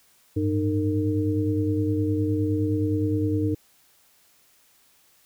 sine tone cluster, 99.3 / 109 / 305.2 / 457.2 Hz, G2 / A2 / D#4 / A#4, +23 / -16 / -33 / -34 cents, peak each -25 / -33 / -24 / -30 dBFS, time 0.36-3.55 s, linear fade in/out 10 ms, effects white hiss -60 dBFS RMS until 5.25 s

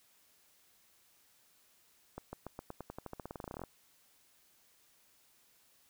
accelerating click train, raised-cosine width 1 ms, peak -28 dBFS, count 23, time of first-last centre 2.18-3.637 s, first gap 150 ms, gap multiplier 0.91, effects white hiss -68 dBFS RMS until 5.89 s

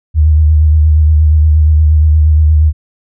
sine tone with vibrato, 77 Hz, D#2, 17 cents flat, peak -4 dBFS, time 0.14-2.73 s, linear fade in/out 50 ms, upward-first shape triangle, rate 8.5 Hz, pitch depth 52 cents each way, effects none

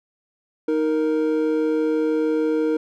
triangle tone pair together, 312.5 / 466.2 Hz, D#4 / A#4, +8 / 0 cents, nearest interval perfect fifth, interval 692 cents, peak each -19 dBFS, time 0.68-2.77 s, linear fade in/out 5 ms, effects none

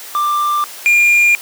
triangle tone pair in turn, 1184 / 2400 Hz, D6 / D7, +14 / +37 cents, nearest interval octave, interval 1223 cents, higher second, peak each -11 / -6 dBFS, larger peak second, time 0.15-0.64 / 0.86-1.35 s, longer neither, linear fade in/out 0 ms, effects white hiss -32 dBFS RMS until 1.41 s + high-pass 400 Hz 12 dB/octave

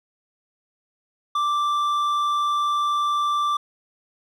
sine tone with hard clipping, 1174.7 Hz, D6, in tune, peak -21 dBFS, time 1.35-3.57 s, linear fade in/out 5 ms, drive 6 dB, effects none

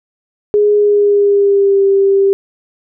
sine tone with pitch glide, 415.3 to 393.1 Hz, G#4 to G4, 0 to +5 cents, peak -7 dBFS, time 0.54-2.33 s, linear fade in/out 0 ms, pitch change -95 cents, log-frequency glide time 0.75-1.84 s, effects none

